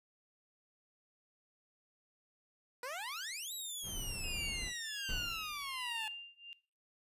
15% pulse exponential two-way sweep, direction up then down, 476.2 to 3951 to 856 Hz, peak -34 dBFS, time 2.83-6.08 s, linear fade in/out 2 ms, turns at 3.53 s
brown noise, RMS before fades -44 dBFS, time 3.82-4.73 s, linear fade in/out 50 ms
sine tone with tremolo, 2794 Hz, F7, in tune, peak -38 dBFS, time 4.24-6.53 s, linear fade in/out 0 ms, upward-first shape triangle, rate 1.3 Hz, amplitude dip 100%
brown noise with exponential decay, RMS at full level -39 dBFS, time 5.09-5.83 s, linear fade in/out 1 ms, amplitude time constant 160 ms
effects noise-tail reverb RT60 0.4 s tail -20 dB re dry + resampled to 32000 Hz

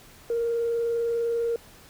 sine tone with vibrato, 466.2 Hz, A#4, in tune, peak -22 dBFS, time 0.3-1.56 s, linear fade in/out 2 ms, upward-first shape triangle, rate 20 Hz, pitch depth 23 cents each way, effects tanh soft clip ceiling -19 dBFS + pink hiss -51 dBFS RMS until 1.89 s

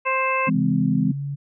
harmonic tone, 526 Hz, C5, 9 cents sharp, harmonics 1 / 2 / 3 / 4 / 5, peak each -26 / -22 / -32 / -28 / -25 dBFS, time 0.05-0.5 s, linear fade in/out 20 ms
sine chord, E augmented, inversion none, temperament just, 164.81 / 206 / 257.5 Hz, E3 / G#3 / B#3, 0 / -14 / -28 cents, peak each -22 dBFS, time 0.47-1.12 s, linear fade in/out 10 ms
sine tone with pitch glide, 134.5 to 141.35 Hz, C3 to C#3, +48 to +34 cents, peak -25 dBFS, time 0.54-1.36 s, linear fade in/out 20 ms, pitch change +86 cents, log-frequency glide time 0.84-1.23 s
effects none

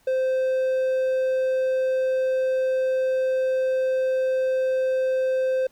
triangle tone, 520 Hz, C5, 11 cents flat, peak -18 dBFS, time 0.07-5.67 s, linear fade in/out 5 ms, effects pink hiss -61 dBFS RMS until 5.71 s

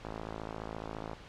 click train, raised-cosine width 1 ms, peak -25 dBFS, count 60, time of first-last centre 0.05-1.133 s, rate 54.5 Hz, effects pink hiss -51 dBFS RMS until 1.28 s + low-pass 4000 Hz 12 dB/octave

